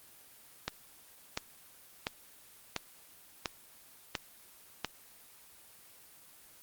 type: click train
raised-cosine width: 0.2 ms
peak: -14 dBFS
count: 7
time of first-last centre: 0.68-4.847 s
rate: 1.44 Hz
effects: white hiss -57 dBFS RMS until 6.62 s + Opus 24 kbps